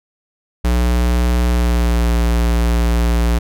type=tone with pitch glide; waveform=square; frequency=60.3 to 58.41 Hz; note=B1 to A#1; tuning=-41 to +4 cents; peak=-13 dBFS; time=0.64-3.39 s; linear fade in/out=10 ms; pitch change=-55 cents; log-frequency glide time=1.44-2.1 s; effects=none